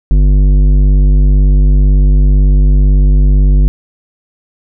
sine tone with tanh clipping, 49 Hz, G1, in tune, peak -6 dBFS, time 0.11-3.68 s, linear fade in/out 0 ms, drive 12 dB, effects none

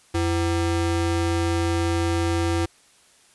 square ring-modulated tone, 211.4 Hz, G#3, 31 cents sharp, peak -18 dBFS, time 0.14-2.66 s, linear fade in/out 10 ms, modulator 124 Hz, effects white hiss -56 dBFS RMS until 3.34 s + resampled to 24000 Hz

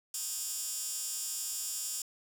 15% pulse tone with high-pass filter, 311.1 Hz, D#4, in tune, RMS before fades -37 dBFS, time 0.14-2.02 s, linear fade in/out 2 ms, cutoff 7200 Hz, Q 1.9, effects 9-bit

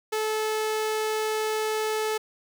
sawtooth tone, 433.7 Hz, A4, 25 cents flat, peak -21 dBFS, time 0.12-2.18 s, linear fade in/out 10 ms, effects none

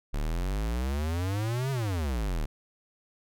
square exponential two-way sweep, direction up then down, 34.65 to 138.59 to 34.65 Hz, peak -28 dBFS, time 0.13-2.46 s, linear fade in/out 10 ms, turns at 1.71 s, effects none

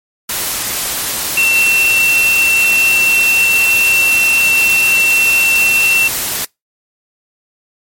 sine tone in noise, 2701 Hz, E7, 42 cents sharp, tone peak -9 dBFS, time 1.37-6.08 s, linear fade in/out 5 ms, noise white, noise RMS -18 dBFS, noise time 0.29-6.45 s, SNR +6 dB, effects noise-tail reverb RT60 0.2 s tail -26 dB re dry + MP3 64 kbps

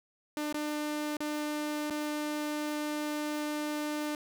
sawtooth tone with dropouts, 299.5 Hz, D4, 34 cents sharp, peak -28 dBFS, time 0.37-4.15 s, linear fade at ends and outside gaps 1 ms, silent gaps 0.526-0.543 / 1.169-1.204 / 1.901-1.907 s, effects none

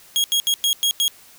sawtooth tone bursts at uneven times, 3286 Hz, G#7, 19 cents flat, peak -13 dBFS, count 6, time 0.16-0.24 / 0.32-0.4 / 0.47-0.54 / 0.64-0.73 / 0.83-0.91 / 1-1.08 s, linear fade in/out 0 ms, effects white hiss -48 dBFS RMS until 1.38 s

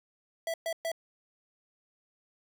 square tone bursts, 659.3 Hz, E5, in tune, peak -31 dBFS, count 3, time 0.47-0.917 s, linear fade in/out 2 ms, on 69 ms, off 120 ms, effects none

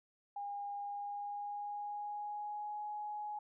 sine tone with pitch glide, 811 to 837.7 Hz, G#5 to G#5, -41 to +15 cents, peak -39 dBFS, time 0.36-3.39 s, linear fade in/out 5 ms, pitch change +56 cents, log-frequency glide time 0.76-2.82 s, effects none

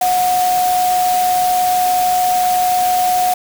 sine tone in noise, 729 Hz, F#5, 26 cents flat, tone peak -12 dBFS, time 0.01-3.34 s, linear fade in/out 5 ms, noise white, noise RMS -24 dBFS, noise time 0.01-3.34 s, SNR +9 dB, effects none

